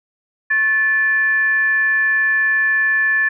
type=tone with frequency modulation; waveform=sine; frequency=1743 Hz; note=A6; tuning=17 cents flat; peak=-13 dBFS; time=0.5-3.29 s; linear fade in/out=10 ms; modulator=654 Hz; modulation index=0.24; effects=none